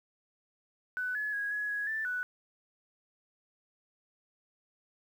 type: tone with pitch steps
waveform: sine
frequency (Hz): 1496 / 1703 / 1653 / 1683 / 1669 / 1766 / 1483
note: F#6 / G#6 / G#6 / G#6 / G#6 / A6 / F#6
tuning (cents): +19 / +43 / -9 / +23 / +8 / +6 / +4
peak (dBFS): -31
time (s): 0.97-2.23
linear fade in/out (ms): 0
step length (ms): 180
effects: 10-bit